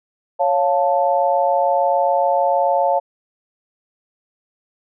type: chord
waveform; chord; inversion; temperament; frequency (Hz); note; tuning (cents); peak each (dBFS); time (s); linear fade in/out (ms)
sine; Db augmented; none; equal with one note detuned; 554.4 / 701.3 / 880; Db5 / F5 / A5; 0 / +7 / 0; -18 / -18 / -19; 0.39-3; 20
effects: none